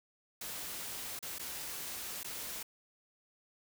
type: noise with dropouts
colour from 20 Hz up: white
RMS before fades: -42 dBFS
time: 0.41-2.63 s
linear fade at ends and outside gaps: 5 ms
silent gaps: 1.191-1.226 / 1.385-1.394 / 2.233-2.244 s
effects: none